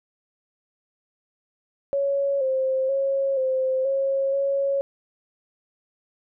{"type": "tone with pitch steps", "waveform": "sine", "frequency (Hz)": [557, 526, 546, 522, 544, 553], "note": ["C#5", "C5", "C#5", "C5", "C#5", "C#5"], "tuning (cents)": [8, 9, -26, -4, -33, -4], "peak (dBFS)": -20, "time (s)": [1.93, 4.81], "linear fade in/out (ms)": 0, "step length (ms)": 480, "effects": []}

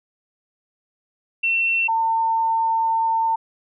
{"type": "tone pair in turn", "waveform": "sine", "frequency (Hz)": [2704, 902.4], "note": ["E7", "A5"], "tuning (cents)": [43, 44], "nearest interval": "octave + perfect fifth", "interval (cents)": 1899, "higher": "first", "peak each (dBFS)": -17, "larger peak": "neither", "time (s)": [[1.43, 1.88], [1.88, 3.36]], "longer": "second", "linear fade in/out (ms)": 10, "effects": []}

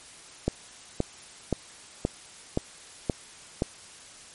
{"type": "click train", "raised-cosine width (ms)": 2, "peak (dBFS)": -10, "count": 7, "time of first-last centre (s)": [0.48, 3.621], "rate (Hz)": 1.91, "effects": ["white hiss -48 dBFS RMS until 4.34 s", "MP3 48 kbps"]}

